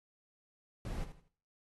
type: noise with echo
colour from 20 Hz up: brown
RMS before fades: -39 dBFS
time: 0.85-1.04 s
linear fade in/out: 2 ms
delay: 81 ms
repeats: 3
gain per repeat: -11 dB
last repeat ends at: 1.283 s
effects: noise-tail reverb RT60 0.5 s tail -19 dB re dry + AAC 32 kbps

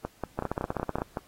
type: two click trains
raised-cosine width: 1 ms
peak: -16 / -14 dBFS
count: 7 / 11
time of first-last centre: 0.05-1.171 / 0.39-1.019 s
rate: 5.35 / 15.9 Hz
effects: pink hiss -59 dBFS RMS until 1.27 s + AAC 48 kbps

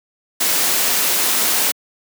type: noise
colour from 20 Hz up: white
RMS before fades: -17 dBFS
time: 0.4-1.72 s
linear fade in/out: 10 ms
effects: high-pass 200 Hz 12 dB/octave

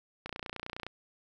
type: click train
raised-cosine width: 0.3 ms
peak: -22 dBFS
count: 19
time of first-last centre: 0.26-0.866 s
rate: 29.7 Hz
effects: none

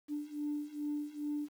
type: beating tone pair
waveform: sine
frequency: 293.7 / 296.1 Hz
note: D4 / D4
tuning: 0 / +14 cents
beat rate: 2.4 Hz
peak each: -39 / -37 dBFS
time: 0.08-1.49 s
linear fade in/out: 50 ms
effects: tanh soft clip ceiling -28 dBFS + 10-bit

